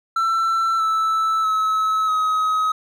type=tone with pitch steps; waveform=triangle; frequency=1339 / 1315.2 / 1291.9 / 1269 Hz; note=E6 / E6 / E6 / D#6; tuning=+27 / -4 / -35 / +34 cents; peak=-15 dBFS; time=0.16-2.72 s; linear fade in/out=5 ms; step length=640 ms; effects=none

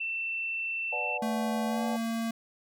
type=tone; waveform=sine; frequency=2682 Hz; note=E7; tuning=29 cents sharp; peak=-30 dBFS; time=0-1.18 s; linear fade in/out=10 ms
type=chord; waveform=sine; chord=B minor seventh; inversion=none; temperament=equal with one note detuned; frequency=493.9 / 587.3 / 740 / 861.4 Hz; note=B4 / D5 / F#5 / A5; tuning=0 / 0 / 0 / -37 cents; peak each=-39 / -38 / -37 / -38 dBFS; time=0.92-1.97 s; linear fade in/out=10 ms
type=tone with pitch glide; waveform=square; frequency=222.4 to 227.9 Hz; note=A3 to A#3; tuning=+19 to -39 cents; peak=-30 dBFS; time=1.22-2.31 s; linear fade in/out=5 ms; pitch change=+42 cents; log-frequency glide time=1.67-1.83 s
effects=none

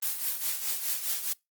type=noise with tremolo; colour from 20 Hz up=blue; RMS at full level=-28 dBFS; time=0.02-1.33 s; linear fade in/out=5 ms; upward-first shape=triangle; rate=4.8 Hz; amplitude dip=70%; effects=noise-tail reverb RT60 0.2 s tail -25 dB re dry + Opus 24 kbps

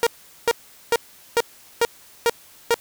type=tone bursts; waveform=sawtooth; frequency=468 Hz; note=A#4; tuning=7 cents sharp; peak=-11 dBFS; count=7; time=0.03-2.742 s; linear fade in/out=0 ms; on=36 ms; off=410 ms; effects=white hiss -49 dBFS RMS until 2.8 s

